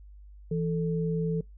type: tone pair together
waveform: sine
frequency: 164.81 / 440 Hz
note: E3 / A4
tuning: 0 / 0 cents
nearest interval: octave + perfect fourth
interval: 1700 cents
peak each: -27 / -31 dBFS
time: 0.51-1.41 s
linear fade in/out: 5 ms
effects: noise-tail reverb RT60 0.2 s tail -25 dB re dry + added 50 Hz sine -46 dBFS peak until 1.57 s